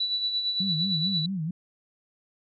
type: tone with tremolo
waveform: sine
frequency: 3951 Hz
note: B7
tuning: in tune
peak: -23 dBFS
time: 0-1.26 s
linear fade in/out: 5 ms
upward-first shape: sine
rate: 8.8 Hz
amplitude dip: 50%
type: tone with vibrato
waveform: sine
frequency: 174.61 Hz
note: F3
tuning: in tune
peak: -27 dBFS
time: 0.6-1.51 s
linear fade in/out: 5 ms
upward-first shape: sine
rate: 4.5 Hz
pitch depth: 210 cents each way
effects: none